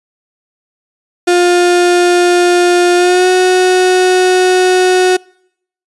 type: tone with pitch glide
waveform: 35% pulse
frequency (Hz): 353.4 to 367.6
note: F4 to F#4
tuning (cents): +21 to -11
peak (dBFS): -5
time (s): 1.27-5.17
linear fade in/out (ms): 10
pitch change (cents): +68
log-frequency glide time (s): 2.96-3.28
effects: noise-tail reverb RT60 0.7 s tail -26 dB re dry + resampled to 24000 Hz